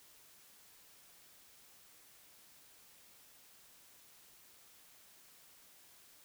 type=silence; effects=white hiss -62 dBFS RMS until 6.24 s